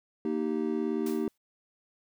triangle chord, Eb major, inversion second, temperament just, 233.3 / 311.1 / 388.9 Hz, Bb3 / Eb4 / G4, +2 / 0 / -14 cents, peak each -30 dBFS, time 0.25-1.28 s, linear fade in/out 2 ms
white noise with exponential decay, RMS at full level -41 dBFS, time 1.06-1.38 s, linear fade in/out 5 ms, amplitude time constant 68 ms
effects none

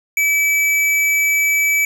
square tone, 2300 Hz, D7, 37 cents flat, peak -14 dBFS, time 0.17-1.85 s, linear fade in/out 2 ms, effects none

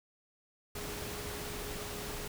sine tone in noise, 415.3 Hz, G#4, in tune, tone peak -46 dBFS, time 0.75-2.28 s, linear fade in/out 5 ms, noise pink, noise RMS -41 dBFS, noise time 0.75-2.28 s, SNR -8 dB, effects none

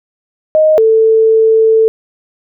sine tone pair in turn, 622.3 / 444 Hz, D#5 / A4, 0 / +16 cents, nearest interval tritone, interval 584 cents, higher first, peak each -5 dBFS, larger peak neither, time 0.55-0.78 / 0.78-1.88 s, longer second, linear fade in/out 0 ms, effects none

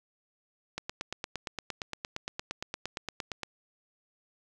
click train, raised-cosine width 0.2 ms, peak -17 dBFS, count 24, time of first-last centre 0.78-3.433 s, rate 8.67 Hz, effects none

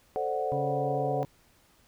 sine chord, D dominant seventh, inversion second, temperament equal, 440 / 523.3 / 587.3 / 740 Hz, A4 / C5 / D5 / F#5, 0 / 0 / 0 / 0 cents, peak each -33 / -33 / -36 / -31 dBFS, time 0.16-1.23 s, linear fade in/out 0 ms
harmonic tone, 139.4 Hz, C#3, 10 cents sharp, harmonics 1 / 2 / 3 / 4 / 5 / 7, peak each -33 / -38 / -44 / -41 / -48 / -47 dBFS, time 0.52-1.25 s, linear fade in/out 0 ms
effects pink hiss -63 dBFS RMS until 1.87 s

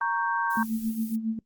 sine chord, G diminished, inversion first, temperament equal, 932.3 / 1108.7 / 1568 Hz, Bb5 / Db6 / G6, 0 / 0 / 0 cents, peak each -27 / -30 / -29 dBFS, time 0.01-0.63 s, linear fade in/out 2 ms
violet noise, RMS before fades -43 dBFS, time 0.5-1.16 s, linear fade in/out 5 ms
sine tone with tremolo, 222.7 Hz, A3, 21 cents sharp, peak -23 dBFS, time 0.57-1.39 s, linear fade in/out 2 ms, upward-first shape sine, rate 7.3 Hz, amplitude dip 70%
effects noise-tail reverb RT60 0.1 s tail -22 dB re dry + Opus 24 kbps

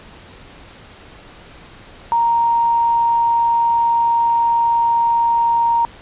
triangle tone with tanh clipping, 932.3 Hz, A#5, in tune, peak -12 dBFS, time 2.12-5.85 s, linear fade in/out 0 ms, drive 3 dB, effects pink hiss -41 dBFS RMS until 6.01 s + resampled to 8000 Hz

